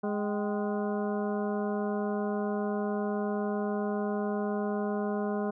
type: harmonic tone with a mistuned harmonic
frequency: 207.4 Hz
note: G#3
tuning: 2 cents flat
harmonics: 1 / 2 / 3 / 4 / 5 / 6 / 7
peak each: -31 / -33 / -37 / -39 / -42 / -47 / -46 dBFS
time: 0.03-5.51 s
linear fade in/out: 10 ms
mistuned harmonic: 4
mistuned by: -110 cents
effects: none